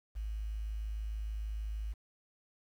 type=tone with quantisation; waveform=sine; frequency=53.2 Hz; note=G#1; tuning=42 cents sharp; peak=-35 dBFS; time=0.15-1.94 s; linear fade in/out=20 ms; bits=10; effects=none